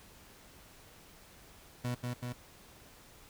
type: tone with echo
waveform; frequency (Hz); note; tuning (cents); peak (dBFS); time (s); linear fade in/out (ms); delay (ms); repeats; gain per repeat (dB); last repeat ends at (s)
30% pulse; 122.9; B2; -8; -30; 1.84-1.95; 10; 190; 2; -2; 2.33
effects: pink hiss -57 dBFS RMS until 3.29 s